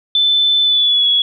sine tone with pitch glide, 3520 to 3365 Hz, A7 to G#7, 0 to +22 cents, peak -10 dBFS, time 0.15-1.22 s, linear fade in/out 2 ms, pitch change -78 cents, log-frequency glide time 0.63-1.07 s, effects none

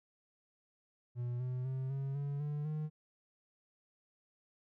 triangle tone with pitch steps, 121.6 / 126.4 / 131.39 / 136.57 / 141.96 / 147.56 / 153.38 Hz, B2 / B2 / C3 / C#3 / C#3 / D3 / D#3, -26 / +41 / +8 / -25 / +42 / +9 / -24 cents, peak -33 dBFS, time 1.15-2.9 s, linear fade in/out 50 ms, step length 250 ms, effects none

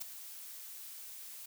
blue noise with ADSR envelope, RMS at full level -37 dBFS, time 0-1.46 s, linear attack 19 ms, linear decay 6 ms, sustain -11 dB, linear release 6 ms, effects none

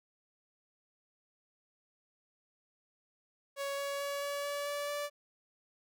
sawtooth tone with pitch steps, 558 / 561.9 / 565.8 / 569.7 / 573.7 / 577.7 / 581.7 Hz, C#5 / C#5 / C#5 / C#5 / D5 / D5 / D5, +11 / +23 / +35 / +47 / -41 / -29 / -17 cents, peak -31 dBFS, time 3.56-5.1 s, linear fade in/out 50 ms, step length 220 ms, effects none

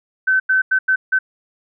sine tone bursts at uneven times, 1529 Hz, G6, 44 cents flat, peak -12 dBFS, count 5, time 0.27-0.4 / 0.49-0.62 / 0.71-0.79 / 0.88-0.96 / 1.12-1.19 s, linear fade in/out 10 ms, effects none

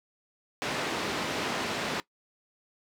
pink band-pass noise, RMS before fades -32 dBFS, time 0.62-2 s, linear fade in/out 0 ms, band 220 to 4600 Hz, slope 12 dB/octave, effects noise-tail reverb RT60 0.1 s tail -19 dB re dry

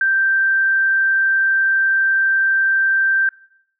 sine tone, 1568 Hz, G6, in tune, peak -13 dBFS, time 0.01-3.29 s, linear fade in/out 2 ms, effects noise-tail reverb RT60 0.7 s tail -22 dB re dry

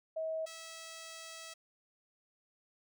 sine / 5% pulse tone pair in turn, 640 / 651.2 Hz, D#5 / E5, +49 / -21 cents, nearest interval unison, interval 30 cents, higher second, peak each -34 / -35 dBFS, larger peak first, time 0.16-0.46 / 0.46-1.54 s, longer second, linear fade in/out 10 ms, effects none

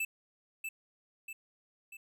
square tone with echo, 2637 Hz, E7, in tune, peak -32 dBFS, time 0-0.05 s, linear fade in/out 5 ms, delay 640 ms, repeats 3, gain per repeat -5 dB, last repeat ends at 1.97 s, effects none

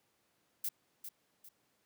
violet noise with echo, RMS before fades -36 dBFS, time 0.64-0.69 s, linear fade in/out 5 ms, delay 400 ms, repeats 2, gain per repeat -9 dB, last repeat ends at 1.49 s, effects pink hiss -75 dBFS RMS until 1.85 s + high-pass 150 Hz 12 dB/octave

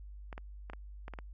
clicks, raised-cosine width 0.5 ms, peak -29 dBFS, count 7, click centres 0.328 / 0.379 / 0.699 / 0.734 / 1.081 / 1.137 / 1.188 s, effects added 50 Hz sine -45 dBFS peak until 1.33 s

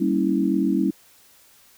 sine chord, G diminished seventh, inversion none, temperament equal with one note detuned, 196 / 233.1 / 277.2 / 325.1 Hz, G3 / Bb3 / Db4 / Fb4, 0 / 0 / 0 / -24 cents, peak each -23 / -27 / -23 / -23 dBFS, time 0-0.91 s, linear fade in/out 10 ms, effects white hiss -54 dBFS RMS until 1.77 s

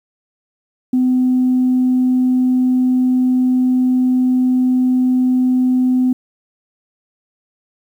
sine tone, 253.9 Hz, B3, 48 cents sharp, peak -10 dBFS, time 0.93-6.13 s, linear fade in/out 5 ms, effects tanh soft clip ceiling -7 dBFS + 8-bit

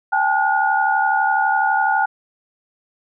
sine tone cluster, 792 / 864 / 1444 Hz, G5 / A5 / F#6, +18 / -32 / -43 cents, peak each -19 dBFS, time 0.12-2.06 s, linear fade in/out 10 ms, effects none

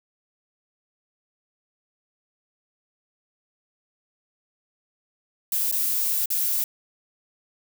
violet noise with dropouts, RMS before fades -24 dBFS, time 5.52-6.64 s, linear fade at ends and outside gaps 2 ms, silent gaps 5.714-5.724 / 6.258-6.303 s, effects none

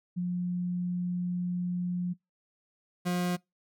sine / 40% pulse tone pair in turn, 178 / 178 Hz, F3 / F3, +33 / +33 cents, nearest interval unison, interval 0 cents, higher neither, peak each -28 / -26 dBFS, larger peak second, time 0.16-2.14 / 3.05-3.37 s, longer first, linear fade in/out 20 ms, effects noise-tail reverb RT60 0.2 s tail -25 dB re dry

